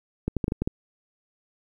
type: clicks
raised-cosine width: 3 ms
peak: -12 dBFS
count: 7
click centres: 0.28 / 0.367 / 0.442 / 0.481 / 0.521 / 0.62 / 0.675 s
effects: 9-bit